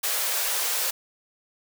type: high-pass noise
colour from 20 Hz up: white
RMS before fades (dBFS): -26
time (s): 0.03-0.91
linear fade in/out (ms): 10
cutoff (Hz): 430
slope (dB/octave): 48
effects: none